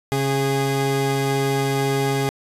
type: tone pair together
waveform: 30% pulse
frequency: 136.59 / 411.8 Hz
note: C#3 / G#4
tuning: -25 / -15 cents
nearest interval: octave + perfect fifth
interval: 1910 cents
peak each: -19 dBFS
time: 0.12-2.29 s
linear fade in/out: 0 ms
effects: resampled to 32000 Hz